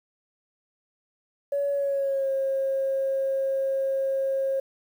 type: tone with pitch glide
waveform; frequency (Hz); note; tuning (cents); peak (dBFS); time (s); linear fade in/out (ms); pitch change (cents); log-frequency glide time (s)
sine; 565 to 539.2; C#5 to C#5; +33 to -48; -22; 1.52-4.6; 5; -81; 1.71-2.29
effects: tanh soft clip ceiling -18 dBFS + 9-bit